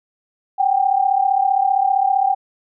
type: tone pair together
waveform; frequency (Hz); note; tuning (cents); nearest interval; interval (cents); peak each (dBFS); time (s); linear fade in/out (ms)
sine; 759 / 794.3; F#5 / G5; +44 / +23; minor second; 79; -17 / -16; 0.58-2.35; 20
effects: none